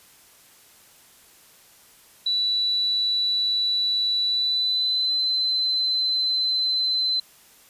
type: tone with pitch glide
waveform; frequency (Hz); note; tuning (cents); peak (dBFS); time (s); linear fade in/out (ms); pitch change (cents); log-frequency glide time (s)
sine; 3951 to 4057; B7 to B7; 0 to +46; -20; 2.26-7.2; 5; +46; 4.26-5.2
effects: white hiss -53 dBFS RMS until 7.69 s + resampled to 32000 Hz